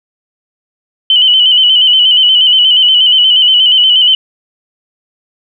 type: tone with vibrato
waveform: sine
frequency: 3008 Hz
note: F#7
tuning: 28 cents sharp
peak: -4 dBFS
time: 1.1-4.15 s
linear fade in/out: 2 ms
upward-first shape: square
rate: 8.4 Hz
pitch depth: 40 cents each way
effects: none